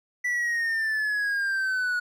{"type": "exponential sweep", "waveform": "triangle", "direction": "down", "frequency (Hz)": [1975.5, 1454], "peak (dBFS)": -22, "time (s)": [0.24, 2], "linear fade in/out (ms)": 10, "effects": []}